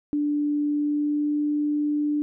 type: tone with pitch glide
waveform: sine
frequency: 293.7 to 295.9 Hz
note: D4 to D4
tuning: 0 to +13 cents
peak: -21 dBFS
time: 0.13-2.22 s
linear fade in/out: 0 ms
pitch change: +13 cents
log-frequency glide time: 0.67-1.39 s
effects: none